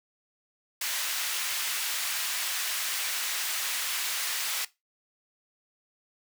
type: high-pass noise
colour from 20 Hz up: pink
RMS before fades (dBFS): -31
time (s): 0.81-4.65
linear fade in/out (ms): 5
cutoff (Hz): 1800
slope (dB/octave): 12
effects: noise-tail reverb RT60 0.2 s tail -18 dB re dry